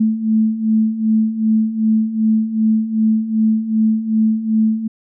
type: beating tone pair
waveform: sine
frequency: 217.6 / 220.2 Hz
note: A3 / A3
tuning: -19 / +2 cents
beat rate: 2.6 Hz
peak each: -19 / -14 dBFS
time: 0-4.88 s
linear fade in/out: 10 ms
effects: none